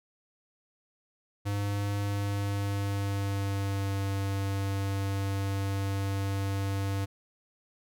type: tone with pitch glide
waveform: square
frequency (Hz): 101.2 to 98.26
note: G#2 to G2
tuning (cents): -44 to +5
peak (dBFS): -29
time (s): 1.45-7.06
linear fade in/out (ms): 20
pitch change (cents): -51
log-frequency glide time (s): 1.98-3.99
effects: none